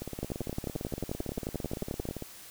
two click trains, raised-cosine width 2 ms, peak -23 / -19 dBFS, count 40 / 22, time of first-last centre 0.02-2.223 / 0.23-2.088 s, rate 17.7 / 11.3 Hz, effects white hiss -49 dBFS RMS until 2.5 s

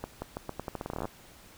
accelerating click train, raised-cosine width 1 ms, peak -20 dBFS, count 18, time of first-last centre 0.04-1.054 s, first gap 180 ms, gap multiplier 0.83, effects pink hiss -54 dBFS RMS until 1.57 s

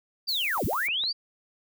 sine linear two-way sweep, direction down then up, 4800 to 45.42 to 4800 Hz, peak -25 dBFS, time 0.27-1.13 s, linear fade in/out 20 ms, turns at 0.65 s
violet noise, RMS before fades -38 dBFS, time 0.28-0.88 s, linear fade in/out 10 ms
click train, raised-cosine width 0.5 ms, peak -28 dBFS, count 4, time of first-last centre 0.58-1.038 s, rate 6.55 Hz
effects none

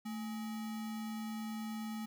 sine tone with sample-and-hold, 220.3 Hz, A3, 2 cents sharp, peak -38 dBFS, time 0.05-2.06 s, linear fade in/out 10 ms, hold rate 1050 Hz, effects none

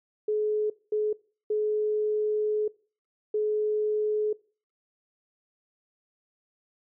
sine tone bursts at uneven times, 425.2 Hz, G#4, 41 cents sharp, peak -23 dBFS, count 4, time 0.28-0.7 / 0.92-1.13 / 1.5-2.68 / 3.34-4.33 s, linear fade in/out 5 ms, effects noise-tail reverb RT60 0.4 s tail -22 dB re dry

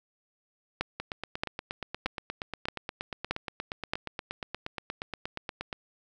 two click trains, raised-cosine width 0.3 ms, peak -12 / -18 dBFS, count 6 / 41, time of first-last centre 0.81-3.935 / 1-5.728 s, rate 1.6 / 8.46 Hz, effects none

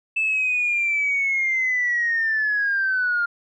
sine linear sweep, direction down, 2637 to 1396.9 Hz, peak -18 dBFS, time 0.16-3.26 s, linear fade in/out 10 ms, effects tanh soft clip ceiling -14 dBFS

